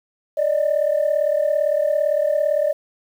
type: tone pair together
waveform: sine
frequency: 579 / 616.7 Hz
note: D5 / D#5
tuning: -25 / -16 cents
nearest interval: minor second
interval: 109 cents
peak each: -18 dBFS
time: 0.37-2.73 s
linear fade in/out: 10 ms
effects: tanh soft clip ceiling -11 dBFS + 8-bit